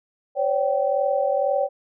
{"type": "tone cluster", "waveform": "sine", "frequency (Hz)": [526, 568, 774], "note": ["C5", "C#5", "G5"], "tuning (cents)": [9, 42, -22], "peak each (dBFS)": [-25, -21, -25], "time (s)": [0.35, 1.69], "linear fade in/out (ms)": 50, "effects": []}